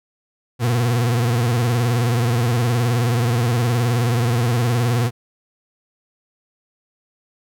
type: tone with vibrato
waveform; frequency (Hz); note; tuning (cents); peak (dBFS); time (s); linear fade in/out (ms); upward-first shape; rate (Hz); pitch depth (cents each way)
40% pulse; 119.4; A#2; +42; -15; 0.59-5.11; 50; sine; 19; 95
effects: none